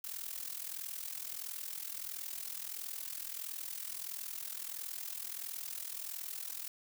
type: noise with amplitude modulation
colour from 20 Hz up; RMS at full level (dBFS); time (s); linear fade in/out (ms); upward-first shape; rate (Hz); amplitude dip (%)
blue; -39; 0.04-6.68; 2; sine; 41.5; 80
effects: none